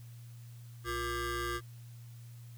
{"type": "ring-modulated tone", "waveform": "25% pulse", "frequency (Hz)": 415.3, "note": "G#4", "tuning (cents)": 0, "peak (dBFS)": -27, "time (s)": [0.84, 1.61], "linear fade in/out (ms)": 50, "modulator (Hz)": 768, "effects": ["added 118 Hz sine -47 dBFS peak until 2.57 s", "white hiss -63 dBFS RMS until 2.57 s"]}